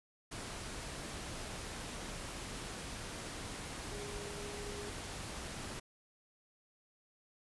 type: tone in noise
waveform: sine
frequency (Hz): 409.6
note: G#4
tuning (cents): -24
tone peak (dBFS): -46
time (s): 3.91-4.9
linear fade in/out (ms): 10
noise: pink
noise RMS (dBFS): -44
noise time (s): 0.31-5.8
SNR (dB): -5
effects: resampled to 24000 Hz